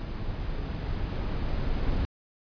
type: noise with level ramp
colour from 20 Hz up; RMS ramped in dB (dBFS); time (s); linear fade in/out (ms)
brown; -33 to -27; 0-2.05; 0
effects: resampled to 11025 Hz